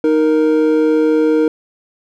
triangle tone pair together, 311.1 / 467 Hz, D#4 / A#4, 0 / +3 cents, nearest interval perfect fifth, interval 703 cents, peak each -11 dBFS, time 0.04-1.48 s, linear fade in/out 2 ms, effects none

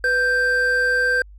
triangle tone pair together, 496.7 / 1570.1 Hz, B4 / G6, +10 / +2 cents, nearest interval octave + minor sixth, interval 1992 cents, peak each -22 / -15 dBFS, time 0.04-1.22 s, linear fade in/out 2 ms, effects added 50 Hz sine -40 dBFS peak until 1.38 s

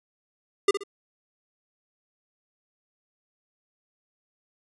square tone with echo, 401.7 Hz, G4, 42 cents sharp, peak -16 dBFS, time 0.68-0.71 s, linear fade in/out 5 ms, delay 63 ms, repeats 2, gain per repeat -10 dB, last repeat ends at 0.836 s, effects resampled to 24000 Hz

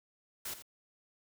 white noise with echo, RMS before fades -40 dBFS, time 0.45-0.54 s, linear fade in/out 5 ms, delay 84 ms, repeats 1, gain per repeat -11 dB, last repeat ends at 0.624 s, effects none

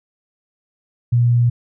sine tone, 120 Hz, B2, 49 cents flat, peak -11 dBFS, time 1.12-1.5 s, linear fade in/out 10 ms, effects none

